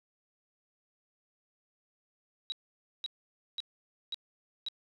sine tone bursts, 3862 Hz, B7, 39 cents flat, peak -33 dBFS, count 5, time 2.5-4.685 s, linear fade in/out 0 ms, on 21 ms, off 520 ms, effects none

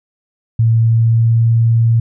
sine tone with pitch glide, 113.8 to 115.06 Hz, A#2 to A#2, -41 to -22 cents, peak -8 dBFS, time 0.59-2 s, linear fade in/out 5 ms, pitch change +19 cents, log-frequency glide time 0.75-1.46 s, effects none

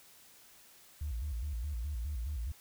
sine tone with vibrato, 65.2 Hz, C2, 5 cents flat, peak -33 dBFS, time 1.01-2.52 s, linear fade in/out 5 ms, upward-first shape square, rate 4.8 Hz, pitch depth 220 cents each way, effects tanh soft clip ceiling -30 dBFS + white hiss -59 dBFS RMS until 2.6 s

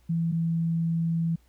sine tone pair in turn, 166.2 / 165.59 Hz, E3 / E3, +15 / +8 cents, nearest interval unison, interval 7 cents, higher first, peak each -23 dBFS, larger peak neither, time 0.09-0.32 / 0.32-1.36 s, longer second, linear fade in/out 10 ms, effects added 60 Hz sine -58 dBFS peak until 1.48 s + pink hiss -67 dBFS RMS until 1.48 s

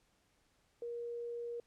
sine tone, 473.2 Hz, A#4, 26 cents sharp, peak -39 dBFS, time 0.82-1.6 s, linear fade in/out 2 ms, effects pink hiss -74 dBFS RMS until 1.66 s + low-pass 10000 Hz 12 dB/octave

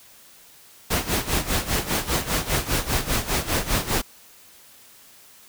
pink noise with tremolo, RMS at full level -21 dBFS, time 0.9-4.02 s, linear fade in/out 10 ms, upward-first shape sine, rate 5 Hz, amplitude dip 80%, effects white hiss -50 dBFS RMS until 5.48 s

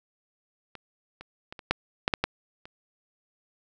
clicks, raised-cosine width 0.3 ms, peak -25 / -26 / -23 / -25 / -6 / -7 / -6 / -8 / -28 dBFS, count 9, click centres 0.753 / 1.21 / 1.525 / 1.592 / 1.71 / 2.079 / 2.138 / 2.24 / 2.655 s, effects none

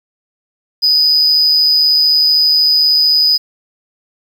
triangle tone with amplitude modulation, 4978 Hz, D#8, in tune, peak -4 dBFS, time 0.82-3.38 s, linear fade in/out 20 ms, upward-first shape sine, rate 153 Hz, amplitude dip 45%, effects tanh soft clip ceiling -2 dBFS + 7-bit

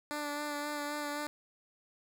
10% pulse tone with vibrato, 293.7 Hz, D4, in tune, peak -27 dBFS, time 0.11-1.27 s, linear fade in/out 0 ms, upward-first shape sine, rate 3.8 Hz, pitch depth 20 cents each way, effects none

